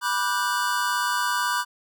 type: chord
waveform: square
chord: G major seventh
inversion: first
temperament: just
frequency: 980 / 1176 / 1470 / 1568 Hz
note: B5 / D6 / F#6 / G6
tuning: -14 / +2 / -12 / 0 cents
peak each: -27 / -29 / -30 / -30 dBFS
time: 0.01-1.65 s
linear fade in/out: 50 ms
effects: none